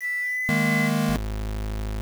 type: tone with pitch glide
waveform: sine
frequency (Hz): 1975.5 to 2026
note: B6 to B6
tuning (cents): 0 to +44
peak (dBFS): -24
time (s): 0-0.91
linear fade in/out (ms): 50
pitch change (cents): +44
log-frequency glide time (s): 0.2-0.54
type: chord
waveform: square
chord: D# suspended fourth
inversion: none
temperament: equal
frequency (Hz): 155.56 / 207.7 / 233.1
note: D#3 / G#3 / A#3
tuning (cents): 0 / 0 / 0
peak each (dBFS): -26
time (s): 0.49-1.16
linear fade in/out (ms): 0
type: tone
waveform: 35% pulse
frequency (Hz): 52.7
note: G#1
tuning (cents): +26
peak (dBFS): -26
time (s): 1.09-2.01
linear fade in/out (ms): 0
effects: 7-bit